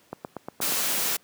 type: click train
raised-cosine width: 1 ms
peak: -18 dBFS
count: 6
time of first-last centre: 0.13-0.722 s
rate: 8.45 Hz
type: noise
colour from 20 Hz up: white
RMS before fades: -26 dBFS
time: 0.61-1.17 s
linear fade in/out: 10 ms
effects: pink hiss -60 dBFS RMS until 1.23 s + high-pass 150 Hz 12 dB/octave